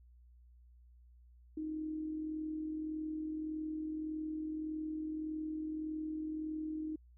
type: tone with amplitude modulation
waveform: sine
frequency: 311.1 Hz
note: D#4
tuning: in tune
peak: -35 dBFS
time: 1.57-6.96 s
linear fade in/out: 5 ms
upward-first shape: sine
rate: 41.7 Hz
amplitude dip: 40%
effects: added 60 Hz sine -58 dBFS peak until 7.17 s